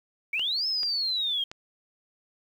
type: linear two-way sweep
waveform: sine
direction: up then down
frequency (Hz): 2217 to 5274 to 3177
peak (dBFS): -25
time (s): 0.33-1.44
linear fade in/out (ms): 5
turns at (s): 0.67
type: clicks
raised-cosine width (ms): 0.2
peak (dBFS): -22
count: 3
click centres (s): 0.395 / 0.832 / 1.515
effects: 9-bit